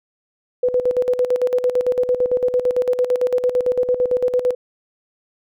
sine tone with tremolo, 498.1 Hz, B4, 15 cents sharp, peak -13 dBFS, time 0.63-4.55 s, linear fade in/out 5 ms, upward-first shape square, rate 8.9 Hz, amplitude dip 70%, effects none

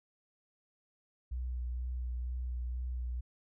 sine tone with vibrato, 61.6 Hz, B1, 4 cents flat, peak -34 dBFS, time 1.31-3.21 s, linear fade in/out 10 ms, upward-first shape sine, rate 2.1 Hz, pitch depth 21 cents each way, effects none

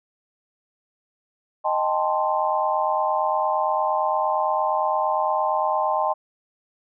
sine chord, A half-diminished seventh, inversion second, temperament equal with one note detuned, 622.3 / 791.3 / 880 / 1046.5 Hz, Eb5 / G5 / A5 / C6, 0 / +16 / 0 / 0 cents, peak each -25 dBFS, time 1.64-6.14 s, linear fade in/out 20 ms, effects none

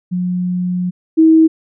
sine tone pair in turn, 180 / 320.7 Hz, F#3 / E4, -47 / -48 cents, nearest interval minor seventh, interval 999 cents, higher second, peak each -15 / -5 dBFS, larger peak second, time 0.11-0.91 / 1.17-1.48 s, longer first, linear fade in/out 20 ms, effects none

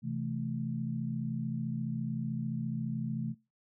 sine chord, A minor, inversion first, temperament equal, 130.81 / 164.81 / 220 Hz, C3 / E3 / A3, 0 / 0 / 0 cents, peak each -36 / -38 / -36 dBFS, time 0.02-3.35 s, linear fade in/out 50 ms, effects noise-tail reverb RT60 0.3 s tail -25 dB re dry

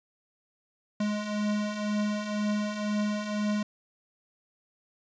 square beating tone pair, 207.7 / 209.7 Hz, G#3 / G#3, 0 / +17 cents, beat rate 2 Hz, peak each -35 / -29 dBFS, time 1-3.63 s, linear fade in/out 5 ms, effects resampled to 16000 Hz

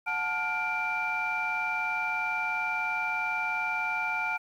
sine tone cluster, 732 / 875 / 1414 / 2356 Hz, F#5 / A5 / F6 / D7, -19 / -10 / +21 / +5 cents, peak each -36 / -33 / -32 / -30 dBFS, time 0.06-4.38 s, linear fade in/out 20 ms, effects tanh soft clip ceiling -20 dBFS + 10-bit

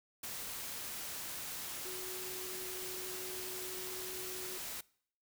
sine tone in noise, 370 Hz, F#4, in tune, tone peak -46 dBFS, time 1.85-4.58 s, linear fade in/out 5 ms, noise white, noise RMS -43 dBFS, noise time 0.23-4.81 s, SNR -6 dB, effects noise-tail reverb RT60 0.6 s tail -23 dB re dry

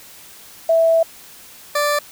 sine / 20% pulse tone pair in turn, 657 / 586.9 Hz, E5 / D5, -6 / -1 cents, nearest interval major second, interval 195 cents, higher first, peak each -11 dBFS, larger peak neither, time 0.69-1.03 / 1.75-1.99 s, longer first, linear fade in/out 5 ms, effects white hiss -42 dBFS RMS until 2.11 s

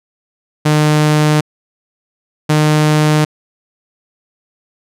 sawtooth tone pair in turn, 151.7 / 152.46 Hz, D#3 / D#3, -44 / -35 cents, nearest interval unison, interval 9 cents, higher second, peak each -5 dBFS, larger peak neither, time 0.65-1.41 / 2.49-3.25 s, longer neither, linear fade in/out 10 ms, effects low-pass 11000 Hz 12 dB/octave

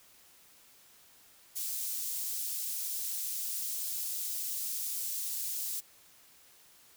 white high-pass noise, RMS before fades -36 dBFS, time 1.55-5.81 s, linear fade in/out 20 ms, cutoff 5800 Hz, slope 12 dB/octave, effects white hiss -60 dBFS RMS until 6.96 s

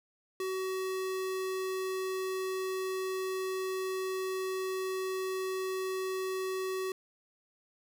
square tone, 377 Hz, F#4, 32 cents sharp, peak -33 dBFS, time 0.4-6.92 s, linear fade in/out 2 ms, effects 11-bit

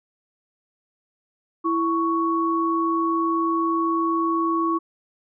sine tone pair together, 331.2 / 1113 Hz, E4 / C#6, +8 / +7 cents, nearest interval octave + major sixth, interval 2099 cents, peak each -22 / -22 dBFS, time 1.64-4.79 s, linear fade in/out 20 ms, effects none

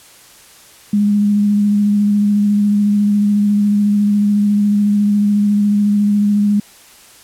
sine tone with vibrato, 205.7 Hz, G#3, 16 cents flat, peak -10 dBFS, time 0.93-6.6 s, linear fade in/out 5 ms, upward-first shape square, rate 14 Hz, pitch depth 13 cents each way, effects white hiss -43 dBFS RMS until 7.23 s + low-pass 12000 Hz 12 dB/octave

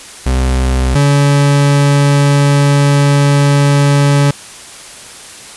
40% pulse tone pair in turn, 64.4 / 142.5 Hz, C2 / C#3, -27 / +48 cents, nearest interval octave + major second, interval 1375 cents, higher second, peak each -9 / -6 dBFS, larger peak second, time 0.26-0.95 / 0.95-4.31 s, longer second, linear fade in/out 5 ms, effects white hiss -32 dBFS RMS until 5.56 s + resampled to 24000 Hz

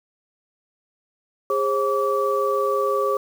sine tone cluster, 408.9 / 535 / 1152 Hz, G#4 / C5 / D6, -27 / +38 / -34 cents, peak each -23 dBFS, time 1.5-3.17 s, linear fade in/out 2 ms, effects 7-bit

